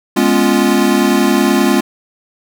square chord, C# dominant seventh, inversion second, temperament equal, 207.7 / 246.9 / 277.2 / 349.2 Hz, G#3 / B3 / C#4 / E#4, 0 / 0 / 0 / 0 cents, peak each -16 dBFS, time 0.16-1.81 s, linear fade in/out 10 ms, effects none

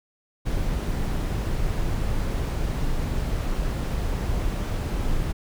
brown noise, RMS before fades -25 dBFS, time 0.45-5.33 s, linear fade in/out 20 ms, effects none

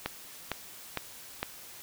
click train, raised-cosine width 0.3 ms, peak -14 dBFS, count 4, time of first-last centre 0.06-1.43 s, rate 2.19 Hz, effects white hiss -48 dBFS RMS until 1.82 s

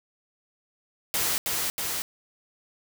white noise with echo, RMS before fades -26 dBFS, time 1.14-1.38 s, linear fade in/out 0 ms, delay 320 ms, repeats 2, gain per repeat -2 dB, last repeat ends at 2.02 s, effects none

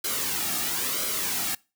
white noise with flanger, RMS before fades -28 dBFS, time 0.04-1.55 s, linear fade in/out 5 ms, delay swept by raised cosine 1.1 to 2.01 ms, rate 1 Hz, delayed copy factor -0.6, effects noise-tail reverb RT60 0.3 s tail -24 dB re dry

